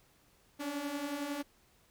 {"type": "beating tone pair", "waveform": "sawtooth", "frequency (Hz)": [278.7, 289.7], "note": ["C#4", "D4"], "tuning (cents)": [9, -24], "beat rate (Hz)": 11, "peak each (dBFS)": [-38, -33], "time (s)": [0.59, 1.43], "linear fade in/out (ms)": 20, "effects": ["pink hiss -67 dBFS RMS until 1.9 s"]}